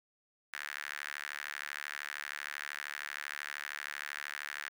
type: tone with high-pass filter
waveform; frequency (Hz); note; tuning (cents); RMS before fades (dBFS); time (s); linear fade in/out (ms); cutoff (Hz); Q
sawtooth; 72.9; D2; -12; -42; 0.53-4.69; 5; 1700; 3.7
effects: none